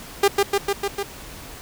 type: tone with echo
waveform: sawtooth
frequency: 400 Hz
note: G4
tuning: 35 cents sharp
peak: -9 dBFS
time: 0.23-0.28 s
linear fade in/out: 5 ms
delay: 150 ms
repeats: 5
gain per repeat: -2 dB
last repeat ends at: 1.03 s
effects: pink hiss -39 dBFS RMS until 1.61 s